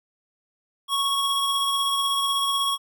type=tone pair together; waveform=square; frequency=1108.7 / 3310 Hz; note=C#6 / G#7; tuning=0 / -6 cents; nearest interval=octave + perfect fifth; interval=1894 cents; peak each=-25 dBFS; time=0.88-2.78 s; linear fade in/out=50 ms; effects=none